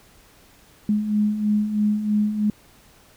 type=beating tone pair; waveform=sine; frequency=207.7 / 210.8 Hz; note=G#3 / G#3; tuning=0 / +26 cents; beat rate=3.1 Hz; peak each=-26 / -19 dBFS; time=0.89-2.5 s; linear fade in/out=2 ms; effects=pink hiss -53 dBFS RMS until 3.16 s